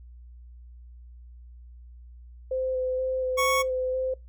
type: tone with vibrato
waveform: sine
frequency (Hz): 515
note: C5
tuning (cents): -28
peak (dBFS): -25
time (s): 2.51-4.14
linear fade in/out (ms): 5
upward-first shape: square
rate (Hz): 2.1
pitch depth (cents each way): 11
type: tone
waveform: 25% pulse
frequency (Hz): 1108.7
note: C#6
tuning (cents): 0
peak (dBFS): -19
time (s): 3.37-3.63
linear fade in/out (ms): 20
effects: noise-tail reverb RT60 0.2 s tail -22 dB re dry + added 60 Hz sine -44 dBFS peak until 4.28 s